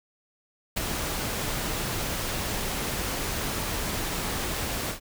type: noise with ADSR envelope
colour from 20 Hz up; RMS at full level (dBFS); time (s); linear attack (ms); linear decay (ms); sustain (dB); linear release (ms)
pink; -26; 0.76-5; 13; 17; -4; 110
effects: none